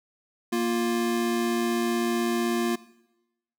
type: tone pair together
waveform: square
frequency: 234.1 / 350 Hz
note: A#3 / F4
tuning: +8 / +4 cents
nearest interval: perfect fifth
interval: 696 cents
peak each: -27 dBFS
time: 0.52-2.76 s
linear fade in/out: 10 ms
effects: noise-tail reverb RT60 0.9 s tail -19 dB re dry